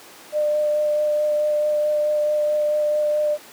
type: tone with vibrato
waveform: sine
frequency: 600 Hz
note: D5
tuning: 37 cents sharp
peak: -17 dBFS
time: 0.32-3.38 s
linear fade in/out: 50 ms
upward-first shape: sine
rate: 4.6 Hz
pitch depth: 10 cents each way
effects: pink hiss -43 dBFS RMS until 3.52 s + high-pass 300 Hz 12 dB/octave